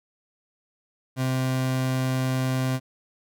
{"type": "tone", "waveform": "30% pulse", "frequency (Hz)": 130, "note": "C3", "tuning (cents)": -11, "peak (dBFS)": -20, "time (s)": [1.16, 2.8], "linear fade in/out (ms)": 50, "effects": []}